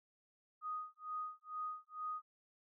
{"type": "tone with tremolo", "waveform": "sine", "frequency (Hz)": 1244.5, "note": "D#6", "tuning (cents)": 0, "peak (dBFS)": -38, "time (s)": [0.61, 2.22], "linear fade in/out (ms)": 50, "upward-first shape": "sine", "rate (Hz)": 2.2, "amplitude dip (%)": 100, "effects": []}